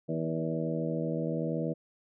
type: harmonic tone with a mistuned harmonic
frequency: 80.6 Hz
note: E2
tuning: 38 cents flat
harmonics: 2 / 3 / 4 / 5 / 6 / 7 / 8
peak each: -33 / -37 / -36 / -45 / -36 / -39 / -41 dBFS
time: 0.08-1.74 s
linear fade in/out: 20 ms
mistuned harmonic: 7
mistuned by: +23 cents
effects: none